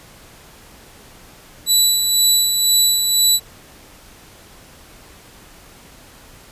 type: tone with tremolo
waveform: 20% pulse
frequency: 3951 Hz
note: B7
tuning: in tune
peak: -5 dBFS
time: 1.66-3.4 s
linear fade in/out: 50 ms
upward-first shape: sine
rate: 2 Hz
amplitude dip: 45%
effects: pink hiss -44 dBFS RMS until 6.51 s + resampled to 32000 Hz